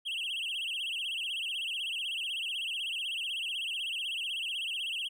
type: tone with vibrato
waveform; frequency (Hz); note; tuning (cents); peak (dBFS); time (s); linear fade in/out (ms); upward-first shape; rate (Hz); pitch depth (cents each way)
triangle; 2960; F#7; 0; -31; 0.05-5.09; 20; sine; 16; 190
effects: none